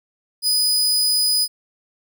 sawtooth tone, 4978 Hz, D#8, in tune, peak -13 dBFS, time 0.42-1.48 s, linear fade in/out 50 ms, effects none

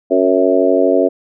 harmonic tone with a mistuned harmonic, 92.5 Hz, F#2, in tune, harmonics 3 / 4 / 5 / 6 / 7, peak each -16 / -16 / -16 / -16 / -16 dBFS, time 0.1-1.09 s, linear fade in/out 20 ms, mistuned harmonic 7, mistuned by +22 cents, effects none

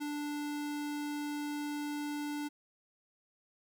square tone, 293.7 Hz, D4, in tune, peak -36 dBFS, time 0-2.49 s, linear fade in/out 20 ms, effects none

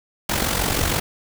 pink noise with amplitude modulation, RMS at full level -19 dBFS, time 0.29-1 s, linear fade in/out 5 ms, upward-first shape sine, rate 46.3 Hz, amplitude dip 60%, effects none

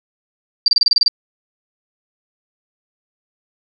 sine tone bursts, 4699 Hz, D8, in tune, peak -8 dBFS, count 9, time 0.66-1.081 s, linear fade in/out 2 ms, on 21 ms, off 29 ms, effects none

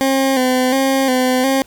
20% pulse tone with vibrato, 261.6 Hz, C4, in tune, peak -8 dBFS, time 0.01-1.62 s, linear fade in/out 0 ms, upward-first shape square, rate 1.4 Hz, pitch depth 45 cents each way, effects pink hiss -48 dBFS RMS until 1.66 s

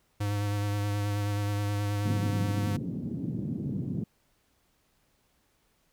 square tone with vibrato, 102.5 Hz, G#2, 22 cents flat, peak -28 dBFS, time 0.2-2.77 s, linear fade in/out 10 ms, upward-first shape sine, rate 9.4 Hz, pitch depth 19 cents each way
white band-pass noise, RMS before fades -33 dBFS, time 2.05-4.04 s, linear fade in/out 5 ms, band 110 to 250 Hz, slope 24 dB/octave
effects pink hiss -70 dBFS RMS until 5.92 s

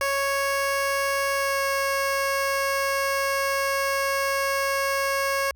15% pulse tone with pitch glide, 553 to 549.2 Hz, C#5 to C#5, -4 to -16 cents, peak -16 dBFS, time 0.01-5.51 s, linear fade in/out 2 ms, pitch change -12 cents, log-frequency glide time 1.34-1.63 s, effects added 65 Hz sine -50 dBFS peak until 5.55 s

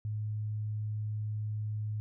sine tone, 106.6 Hz, G#2, 46 cents sharp, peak -32 dBFS, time 0.05-2 s, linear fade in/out 0 ms, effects none

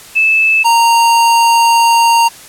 sine / square tone pair in turn, 2622 / 927 Hz, E7 / A#5, -10 / -10 cents, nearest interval octave + tritone, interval 1800 cents, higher first, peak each -7 dBFS, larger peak neither, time 0.15-0.64 / 0.64-2.29 s, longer second, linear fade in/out 20 ms, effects white hiss -35 dBFS RMS until 2.48 s + low-pass 12000 Hz 12 dB/octave

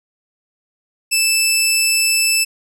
15% pulse tone, 2637 Hz, E7, in tune, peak -6 dBFS, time 1.11-2.45 s, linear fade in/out 20 ms, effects none

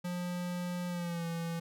square tone with pitch glide, 177.4 to 167.44 Hz, F3 to E3, +27 to +27 cents, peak -35 dBFS, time 0.04-1.6 s, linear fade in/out 10 ms, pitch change -100 cents, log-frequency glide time 0.88-1.26 s, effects none

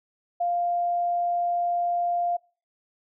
sine tone, 698.5 Hz, F5, in tune, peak -22 dBFS, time 0.4-2.37 s, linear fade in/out 10 ms, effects noise-tail reverb RT60 0.4 s tail -26 dB re dry

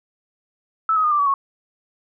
sine tone with pitch steps, 1310 / 1265.4 / 1222.3 / 1180.6 / 1140.4 / 1101.6 Hz, E6 / D#6 / D#6 / D6 / C#6 / C#6, -11 / +29 / -31 / +9 / +49 / -11 cents, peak -15 dBFS, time 0.89-1.34 s, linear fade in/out 2 ms, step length 75 ms, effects none

